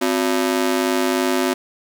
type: ring-modulated tone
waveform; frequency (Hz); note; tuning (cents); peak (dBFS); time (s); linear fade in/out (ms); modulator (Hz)
sawtooth; 312.9; D#4; +10; -10; 0.01-1.54; 10; 51.5
effects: none